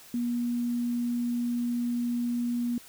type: tone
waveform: sine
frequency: 240 Hz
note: B3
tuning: 49 cents flat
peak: -26 dBFS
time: 0.14-2.78 s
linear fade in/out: 2 ms
effects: white hiss -51 dBFS RMS until 2.88 s